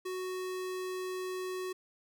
square tone, 370 Hz, F#4, in tune, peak -36 dBFS, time 0.05-1.73 s, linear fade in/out 10 ms, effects none

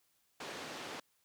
pink band-pass noise, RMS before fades -45 dBFS, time 0.4-1 s, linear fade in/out 5 ms, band 290 to 5300 Hz, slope 12 dB/octave, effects white hiss -75 dBFS RMS until 1.24 s

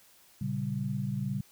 sine chord, G diminished, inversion first, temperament equal, 116.54 / 138.59 / 196 Hz, Bb2 / Db3 / G3, 0 / 0 / 0 cents, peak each -36 / -33 / -34 dBFS, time 0.41-1.41 s, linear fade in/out 5 ms, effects white hiss -60 dBFS RMS until 1.51 s

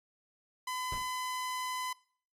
sawtooth tone, 1011 Hz, B5, 40 cents sharp, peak -31 dBFS, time 0.67-1.93 s, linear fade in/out 5 ms
brown noise with exponential decay, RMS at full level -36 dBFS, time 0.92-1.13 s, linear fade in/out 2 ms, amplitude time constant 44 ms
effects noise-tail reverb RT60 0.5 s tail -21 dB re dry + resampled to 32000 Hz

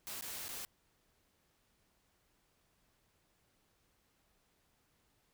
white noise with dropouts, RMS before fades -44 dBFS, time 0.07-0.65 s, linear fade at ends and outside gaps 0 ms, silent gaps 0.21-0.223 / 0.482-0.49 s, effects pink hiss -75 dBFS RMS until 5.33 s

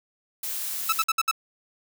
blue noise, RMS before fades -31 dBFS, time 0.43-1.04 s, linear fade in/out 5 ms
sawtooth tone bursts, 1310 Hz, E6, 11 cents flat, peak -16 dBFS, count 5, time 0.89-1.313 s, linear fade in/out 5 ms, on 35 ms, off 62 ms
effects none

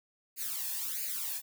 blue noise with flanger, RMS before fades -36 dBFS, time 0.36-1.42 s, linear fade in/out 50 ms, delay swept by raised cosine 0.43 to 1.17 ms, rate 1.5 Hz, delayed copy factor +0.85, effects none

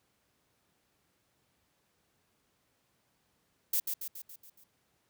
violet noise with echo, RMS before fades -29 dBFS, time 3.73-3.8 s, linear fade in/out 5 ms, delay 140 ms, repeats 6, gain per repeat -5 dB, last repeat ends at 4.64 s, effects pink hiss -74 dBFS RMS until 5.09 s + high-pass 80 Hz 12 dB/octave

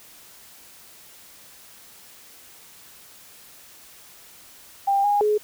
sine tone with pitch steps, 794 / 820 / 422 Hz, G5 / G#5 / G#4, +22 / -22 / +28 cents, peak -17 dBFS, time 4.87-5.38 s, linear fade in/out 10 ms, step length 170 ms, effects white hiss -48 dBFS RMS until 5.43 s

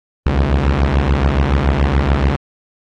sawtooth beating tone pair, 65.4 / 72.4 Hz, C2 / D2, 0 / -24 cents, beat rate 7 Hz, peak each -11 dBFS, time 0.26-2.36 s, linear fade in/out 0 ms, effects low-pass 3000 Hz 12 dB/octave + AAC 32 kbps

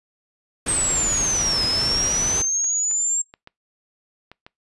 pink noise, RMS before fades -28 dBFS, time 0.66-2.42 s, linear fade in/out 5 ms
sine linear two-way sweep, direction down then up, 8372 to 5060 to 7480 Hz, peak -19 dBFS, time 0.68-3.22 s, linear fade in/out 5 ms, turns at 1.64 s
clicks, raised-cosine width 0.3 ms, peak -25 dBFS, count 9, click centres 2.15 / 2.35 / 2.444 / 2.643 / 2.912 / 3.339 / 3.474 / 4.316 / 4.465 s
effects noise-tail reverb RT60 0.2 s tail -25 dB re dry + resampled to 24000 Hz

